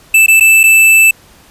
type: tone with dropouts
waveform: square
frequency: 2641 Hz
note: E7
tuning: 3 cents sharp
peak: -4 dBFS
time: 0.14-1.11 s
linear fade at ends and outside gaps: 5 ms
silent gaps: 0.263-0.281 / 0.399-0.407 / 0.633-0.637 s
effects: pink hiss -43 dBFS RMS until 1.5 s + resampled to 32000 Hz